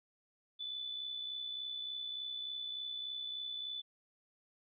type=tone with amplitude modulation; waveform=sine; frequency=3489 Hz; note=A7; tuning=15 cents flat; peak=-37 dBFS; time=0.59-3.82 s; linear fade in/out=20 ms; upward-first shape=sine; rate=63.4 Hz; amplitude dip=45%; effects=none